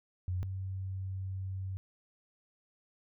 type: tone pair in turn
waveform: sine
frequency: 91 / 95.06 Hz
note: F#2 / F#2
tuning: -28 / +47 cents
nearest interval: minor second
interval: 75 cents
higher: second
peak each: -31 / -35 dBFS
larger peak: first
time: 0.28-0.43 / 0.43-1.77 s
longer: second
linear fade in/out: 0 ms
effects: none